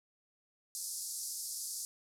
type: band-pass noise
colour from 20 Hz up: white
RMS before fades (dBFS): -41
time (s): 0.75-1.85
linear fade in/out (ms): 0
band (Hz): 4700 to 12000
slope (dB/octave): 48
effects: none